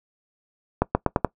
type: accelerating click train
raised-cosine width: 1 ms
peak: -4 dBFS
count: 5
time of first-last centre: 0.82-1.247 s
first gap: 130 ms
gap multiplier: 0.87
effects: noise-tail reverb RT60 0.1 s tail -21 dB re dry